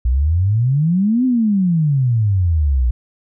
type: exponential two-way sweep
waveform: sine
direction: up then down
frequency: 58.27 to 261.6 to 58.27 Hz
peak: -12 dBFS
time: 0.05-2.91 s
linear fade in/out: 5 ms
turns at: 1.25 s
effects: none